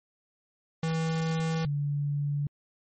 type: tone pair in turn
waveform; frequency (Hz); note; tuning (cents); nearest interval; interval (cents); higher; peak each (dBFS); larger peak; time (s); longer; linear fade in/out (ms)
square / sine; 161.9 / 144.24; E3 / D3; -31 / -31; major second; 200; first; -27 / -26; second; 0.83-1.65 / 1.65-2.47; neither; 2
effects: MP3 32 kbps